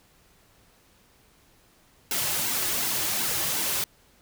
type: noise with flanger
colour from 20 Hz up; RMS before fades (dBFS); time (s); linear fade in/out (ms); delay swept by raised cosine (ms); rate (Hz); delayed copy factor
white; -27; 2.11-3.84; 2; 1.6 to 4.4; 2.7; -0.6
effects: pink hiss -60 dBFS RMS until 4.21 s